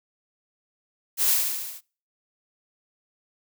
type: noise with echo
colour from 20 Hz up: blue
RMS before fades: -22 dBFS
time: 1.17-1.38 s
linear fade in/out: 50 ms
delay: 72 ms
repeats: 6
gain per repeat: -3 dB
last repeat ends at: 1.812 s
effects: noise-tail reverb RT60 0.4 s tail -25 dB re dry